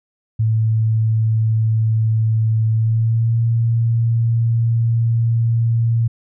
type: tone with pitch glide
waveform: sine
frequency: 110.9 to 115.41 Hz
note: A2 to A#2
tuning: +14 to -17 cents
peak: -13 dBFS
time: 0.39-6.08 s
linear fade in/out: 10 ms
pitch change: +69 cents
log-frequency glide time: 2.71-3.39 s
effects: none